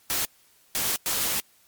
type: noise bursts at uneven times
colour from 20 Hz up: white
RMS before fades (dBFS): -26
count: 3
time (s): 0.1-0.25 / 0.75-0.96 / 1.06-1.4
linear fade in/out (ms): 0
effects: white hiss -60 dBFS RMS until 1.67 s + MP3 96 kbps